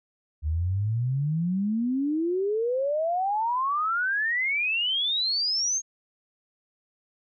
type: exponential sweep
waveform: sine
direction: up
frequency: 73.42 to 6570 Hz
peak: -23 dBFS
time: 0.42-5.82 s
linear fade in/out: 50 ms
effects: none